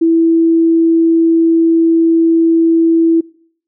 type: tone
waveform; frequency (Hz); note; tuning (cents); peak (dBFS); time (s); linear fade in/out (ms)
sine; 329.6; E4; 0; -7; 0.01-3.21; 10
effects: noise-tail reverb RT60 0.6 s tail -24 dB re dry